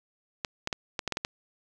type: clicks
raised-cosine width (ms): 0.2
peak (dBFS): -12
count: 8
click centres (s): 0.448 / 0.674 / 0.728 / 0.992 / 1.077 / 1.123 / 1.171 / 1.249
effects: none